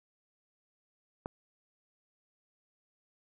click, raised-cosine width 1 ms, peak -22 dBFS, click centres 1.259 s, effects none

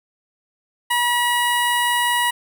15% pulse tone with notch filter, 965 Hz, B5, 40 cents flat, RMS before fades -19 dBFS, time 0.9-2.31 s, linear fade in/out 10 ms, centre 4500 Hz, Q 1.4, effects none

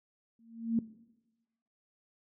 sine tone with exponential growth, 228.7 Hz, A#3, 33 cents flat, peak -22 dBFS, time 0.39-0.79 s, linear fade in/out 2 ms, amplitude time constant 86 ms, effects noise-tail reverb RT60 1.0 s tail -18 dB re dry

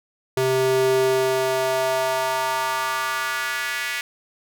square tone with high-pass filter sweep, 130.81 Hz, C3, in tune, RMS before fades -22 dBFS, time 0.37-4.01 s, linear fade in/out 2 ms, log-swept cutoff 280 to 2000 Hz, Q 2.5, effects none

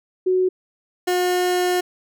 sine / 30% pulse tone pair in turn, 370 / 360.1 Hz, F#4 / F#4, 0 / -47 cents, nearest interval unison, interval 47 cents, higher first, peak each -15 / -15 dBFS, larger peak neither, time 0.26-0.49 / 1.07-1.81 s, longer second, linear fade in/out 10 ms, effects none

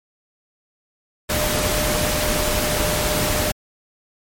sine tone in noise, 604 Hz, D5, 48 cents sharp, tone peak -25 dBFS, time 1.29-3.52 s, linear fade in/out 10 ms, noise pink, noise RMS -21 dBFS, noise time 1.29-3.52 s, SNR -7 dB, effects MP3 64 kbps

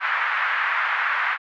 pink band-pass noise, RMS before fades -23 dBFS, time 0-1.38 s, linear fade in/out 50 ms, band 1200 to 2000 Hz, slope 24 dB/octave, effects none

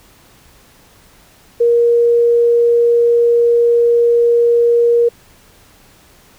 sine tone, 471.9 Hz, A#4, 21 cents sharp, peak -8 dBFS, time 1.6-5.09 s, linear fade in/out 10 ms, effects pink hiss -47 dBFS RMS until 6.38 s

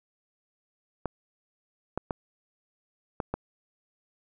clicks, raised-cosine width 1 ms, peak -15 dBFS, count 5, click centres 1.057 / 1.976 / 2.108 / 3.202 / 3.34 s, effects none

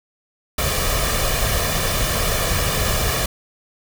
pink noise with comb filter, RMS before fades -20 dBFS, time 0.58-3.26 s, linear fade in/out 5 ms, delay 1.7 ms, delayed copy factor +0.6, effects none

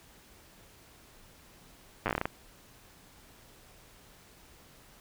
slowing click train, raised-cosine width 0.5 ms, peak -14 dBFS, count 10, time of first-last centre 2.06-2.255 s, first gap 9 ms, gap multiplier 1.21, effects pink hiss -57 dBFS RMS until 5 s

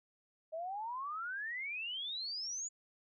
sine exponential sweep, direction up, 622.3 to 7040 Hz, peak -38 dBFS, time 0.52-2.69 s, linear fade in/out 20 ms, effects none

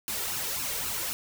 white noise with flanger, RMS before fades -32 dBFS, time 0.08-1.13 s, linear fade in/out 0 ms, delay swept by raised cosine 0.73 to 2.23 ms, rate 3.8 Hz, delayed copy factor +0.6, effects none

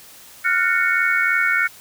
sine chord, Gb major seventh, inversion third, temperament equal with one note detuned, 1396.9 / 1480 / 1817.9 / 2217 Hz, F6 / Gb6 / Bb6 / Db7, 0 / 0 / -44 / 0 cents, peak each -21 / -21 / -23 / -20 dBFS, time 0.44-1.68 s, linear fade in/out 20 ms, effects white hiss -44 dBFS RMS until 1.8 s

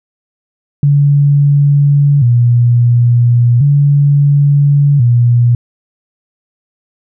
sine tone with vibrato, 131.2 Hz, C3, 5 cents sharp, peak -5 dBFS, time 0.83-5.55 s, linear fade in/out 2 ms, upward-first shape square, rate 0.36 Hz, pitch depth 150 cents each way, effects none

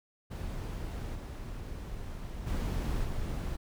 brown noise with level steps, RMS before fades -37 / -40 / -32 / -35 dBFS, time 0.3-3.57 s, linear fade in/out 20 ms, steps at 1.14 / 2.46 / 3.03 s, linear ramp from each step 20 ms, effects none

